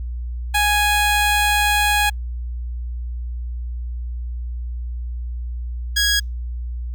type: tone pair in turn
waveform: 15% pulse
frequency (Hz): 830.6 / 1653.5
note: G#5 / G#6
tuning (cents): 0 / -8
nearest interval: octave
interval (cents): 1192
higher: second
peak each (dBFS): -9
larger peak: neither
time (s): 0.54-2.1 / 5.96-6.2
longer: first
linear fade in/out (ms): 10
effects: added 60 Hz sine -24 dBFS peak until 6.94 s + Opus 48 kbps